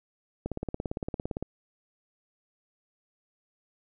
click train, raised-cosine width 2 ms, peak -18 dBFS, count 18, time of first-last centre 0.46-1.426 s, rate 17.6 Hz, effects none

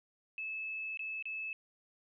sine tone with dropouts, 2607 Hz, E7, 20 cents flat, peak -37 dBFS, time 0.38-1.53 s, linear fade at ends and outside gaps 1 ms, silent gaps 0.973-0.993 / 1.225-1.255 s, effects none

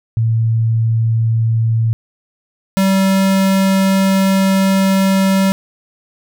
sine / square tone pair in turn, 113.3 / 192.76 Hz, A#2 / G3, -49 / -29 cents, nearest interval major sixth, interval 920 cents, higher second, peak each -11 dBFS, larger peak neither, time 0.17-1.93 / 2.77-5.52 s, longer second, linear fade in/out 0 ms, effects none

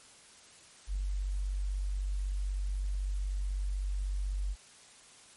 sine tone, 48.04 Hz, G1, 34 cents flat, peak -30 dBFS, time 0.87-4.56 s, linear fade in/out 50 ms, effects white hiss -56 dBFS RMS until 5.36 s + MP3 48 kbps

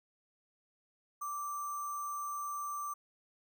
sine tone with sample-and-hold, 1169 Hz, D6, 8 cents flat, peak -36 dBFS, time 1.21-2.94 s, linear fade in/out 10 ms, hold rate 7350 Hz, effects none

